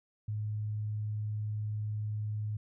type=tone with vibrato; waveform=sine; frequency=106.3 Hz; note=G#2; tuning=41 cents sharp; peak=-32 dBFS; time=0.28-2.57 s; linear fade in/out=5 ms; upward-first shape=square; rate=20 Hz; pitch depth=16 cents each way; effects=none